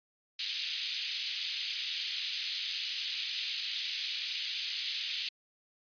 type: band-pass noise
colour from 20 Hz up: white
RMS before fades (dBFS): -36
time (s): 0.39-5.29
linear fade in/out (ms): 5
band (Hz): 2700 to 4600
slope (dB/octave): 24
effects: resampled to 11025 Hz